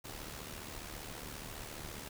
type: noise with amplitude modulation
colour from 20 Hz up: pink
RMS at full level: -43 dBFS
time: 0.04-2.09 s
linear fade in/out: 10 ms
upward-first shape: sine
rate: 74.8 Hz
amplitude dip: 60%
effects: none